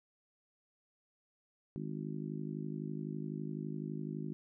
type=harmonic tone; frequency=51.91 Hz; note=G#1; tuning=in tune; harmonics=3 / 4 / 5 / 6 / 7; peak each=-41 / -43 / -45 / -47 / -48 dBFS; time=1.76-4.33 s; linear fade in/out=0 ms; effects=none